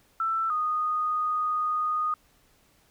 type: tone pair in turn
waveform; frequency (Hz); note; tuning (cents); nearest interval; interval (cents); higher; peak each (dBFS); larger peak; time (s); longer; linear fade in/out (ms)
sine; 1330 / 1237.6; E6 / D#6; +15 / -10; minor second; 125; first; -24; neither; 0.2-0.5 / 0.5-2.14; second; 2
effects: pink hiss -63 dBFS RMS until 2.9 s